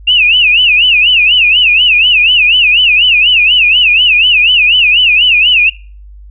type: tone with vibrato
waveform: sine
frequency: 2706 Hz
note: E7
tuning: 45 cents sharp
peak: -4 dBFS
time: 0.07-5.7 s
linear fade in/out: 10 ms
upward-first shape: sine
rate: 4.1 Hz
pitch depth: 190 cents each way
effects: noise-tail reverb RT60 0.4 s tail -23 dB re dry + added 50 Hz sine -30 dBFS peak until 6.3 s

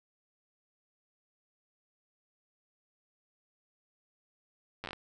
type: slowing click train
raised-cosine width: 0.3 ms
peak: -23 dBFS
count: 7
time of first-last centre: 4.84-4.932 s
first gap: 9 ms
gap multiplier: 1.21
effects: none

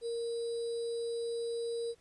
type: tone with sample-and-hold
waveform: sine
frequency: 466.2 Hz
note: A#4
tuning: in tune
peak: -33 dBFS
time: 0.01-1.95 s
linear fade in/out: 50 ms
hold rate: 4410 Hz
effects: pink hiss -68 dBFS RMS until 2 s + resampled to 24000 Hz

